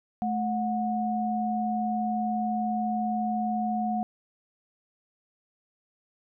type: tone pair together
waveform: sine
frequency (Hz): 217.1 / 728.8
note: A3 / F#5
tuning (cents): -23 / -26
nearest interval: octave + major sixth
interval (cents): 2097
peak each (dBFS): -28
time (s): 0.22-4.03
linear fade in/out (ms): 0
effects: none